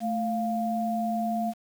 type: tone pair together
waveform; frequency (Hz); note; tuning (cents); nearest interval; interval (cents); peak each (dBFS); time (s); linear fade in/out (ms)
sine; 220 / 698.5; A3 / F5; 0 / 0; octave + minor sixth; 2000; -28; 0-1.54; 50
effects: 8-bit